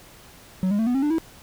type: tone with pitch steps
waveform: triangle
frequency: 186.4 / 204.4 / 224.2 / 246 / 269.8 / 295.9 / 324.5 Hz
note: F#3 / G#3 / A3 / B3 / C#4 / D4 / E4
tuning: +13 / -27 / +33 / -7 / -47 / +13 / -27 cents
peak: -17 dBFS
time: 0.63-1.183 s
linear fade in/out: 0 ms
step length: 79 ms
effects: pink hiss -48 dBFS RMS until 1.42 s